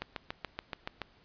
click train, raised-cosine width 0.3 ms, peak -19 dBFS, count 8, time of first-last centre 0.02-1.017 s, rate 7.02 Hz, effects pink hiss -63 dBFS RMS until 1.24 s + resampled to 11025 Hz

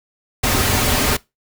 pink noise with comb filter, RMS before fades -17 dBFS, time 0.43-1.17 s, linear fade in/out 10 ms, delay 6 ms, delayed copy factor -0.5, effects noise-tail reverb RT60 0.2 s tail -21 dB re dry

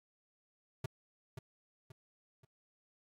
square tone with echo, 129.4 Hz, C3, 19 cents flat, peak -35 dBFS, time 0.84-0.86 s, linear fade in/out 5 ms, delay 530 ms, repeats 3, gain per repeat -8 dB, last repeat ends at 2.45 s, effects AAC 64 kbps

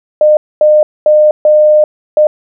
sine tone bursts at uneven times, 607 Hz, D#5, 43 cents flat, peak -3 dBFS, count 5, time 0.21-0.37 / 0.61-0.83 / 1.06-1.31 / 1.45-1.84 / 2.17-2.27 s, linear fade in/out 2 ms, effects none

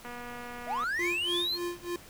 click train, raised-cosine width 0.5 ms, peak -28 dBFS, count 192, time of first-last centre 0.05-0.839 s, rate 242 Hz
triangle linear sweep, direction up, 587.3 to 4357 Hz, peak -27 dBFS, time 0.66-1.59 s, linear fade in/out 50 ms
square tone with tremolo, 349.2 Hz, F4, in tune, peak -31 dBFS, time 0.99-1.96 s, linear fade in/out 2 ms, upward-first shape sine, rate 3.4 Hz, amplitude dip 95%
effects pink hiss -51 dBFS RMS until 2.09 s

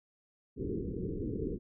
white low-pass noise, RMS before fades -36 dBFS, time 0.56-1.59 s, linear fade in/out 50 ms, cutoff 460 Hz, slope 96 dB/octave, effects none

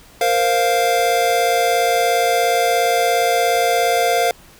square chord, Bb suspended second, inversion none, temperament equal, 466.2 / 523.3 / 698.5 Hz, Bb4 / C5 / F5, 0 / 0 / 0 cents, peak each -21 / -22 / -17 dBFS, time 0.21-4.31 s, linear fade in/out 2 ms, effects pink hiss -46 dBFS RMS until 4.59 s

